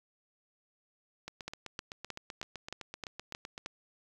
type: two click trains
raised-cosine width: 0.2 ms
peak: -21 / -24 dBFS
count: 8 / 19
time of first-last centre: 1.48-3.661 / 1.28-3.579 s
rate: 3.21 / 7.83 Hz
effects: 9-bit